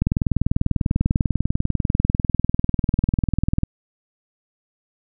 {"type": "click train", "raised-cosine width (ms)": 5, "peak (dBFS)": -6, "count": 74, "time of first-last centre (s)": [0.02, 3.634], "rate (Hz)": 20.2, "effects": []}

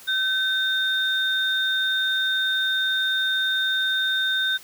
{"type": "tone pair together", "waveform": "sine", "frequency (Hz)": [1535, 3651], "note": ["G6", "A#7"], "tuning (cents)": [-37, -37], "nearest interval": "octave + minor third", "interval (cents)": 1500, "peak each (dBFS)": -23, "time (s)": [0.07, 4.58], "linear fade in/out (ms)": 20, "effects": ["white hiss -46 dBFS RMS until 4.63 s"]}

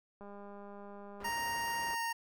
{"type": "click train", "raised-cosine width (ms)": 1, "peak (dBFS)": -37, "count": 219, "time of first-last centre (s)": [0.21, 1.289], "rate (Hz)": 202}
{"type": "low-pass noise", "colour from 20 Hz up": "white", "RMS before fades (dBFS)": -49, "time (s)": [1.2, 1.95], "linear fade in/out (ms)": 5, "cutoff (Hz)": 1100, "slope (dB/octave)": 12}
{"type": "tone with pitch glide", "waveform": "25% pulse", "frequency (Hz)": [932.3, 924.8], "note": ["A#5", "A#5"], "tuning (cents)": [0, -14], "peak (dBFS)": -30, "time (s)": [1.24, 2.13], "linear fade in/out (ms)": 10, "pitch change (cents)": -14, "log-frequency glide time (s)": [1.85, 2]}
{"effects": []}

